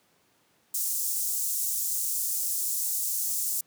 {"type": "high-pass noise", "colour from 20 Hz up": "pink", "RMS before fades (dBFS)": -29, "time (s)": [0.74, 3.61], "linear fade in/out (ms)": 5, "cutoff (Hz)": 7000, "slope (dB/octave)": 24, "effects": ["pink hiss -66 dBFS RMS until 3.66 s", "high-pass 150 Hz 12 dB/octave"]}